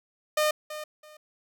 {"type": "tone with echo", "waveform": "sawtooth", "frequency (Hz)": 609, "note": "D#5", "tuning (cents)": -37, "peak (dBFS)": -18, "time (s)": [0.37, 0.51], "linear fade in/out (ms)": 5, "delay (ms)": 330, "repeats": 2, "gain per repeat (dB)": -13, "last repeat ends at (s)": 1.17, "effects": []}